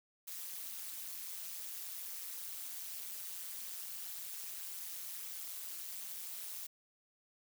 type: noise with amplitude modulation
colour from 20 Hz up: blue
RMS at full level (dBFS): -41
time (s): 0.27-6.67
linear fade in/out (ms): 10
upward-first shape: sine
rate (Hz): 180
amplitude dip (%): 90
effects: none